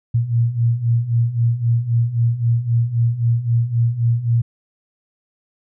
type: beating tone pair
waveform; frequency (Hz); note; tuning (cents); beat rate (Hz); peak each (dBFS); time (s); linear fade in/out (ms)
sine; 115.1 / 118.9; A#2 / A#2; -22 / +35; 3.8; -20 / -16; 0.14-4.42; 10
effects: none